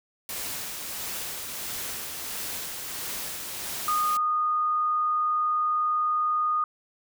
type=noise with tremolo; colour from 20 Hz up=white; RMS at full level=-33 dBFS; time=0.29-4.17 s; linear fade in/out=2 ms; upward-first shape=sine; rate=1.5 Hz; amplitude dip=30%
type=tone; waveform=sine; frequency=1231 Hz; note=D#6; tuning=19 cents flat; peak=-22 dBFS; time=3.88-6.64 s; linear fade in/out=2 ms
effects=none